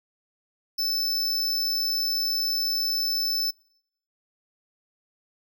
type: tone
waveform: square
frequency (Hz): 5274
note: E8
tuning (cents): 0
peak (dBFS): -24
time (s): 0.78-3.51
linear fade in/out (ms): 10
effects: noise-tail reverb RT60 0.8 s tail -26 dB re dry